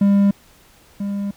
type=tone pair in turn; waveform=triangle; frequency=200 / 200.8 Hz; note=G3 / G3; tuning=+35 / +42 cents; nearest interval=unison; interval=7 cents; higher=second; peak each=-9 / -19 dBFS; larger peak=first; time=0.01-0.31 / 1-1.31 s; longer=second; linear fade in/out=5 ms; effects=pink hiss -51 dBFS RMS until 1.36 s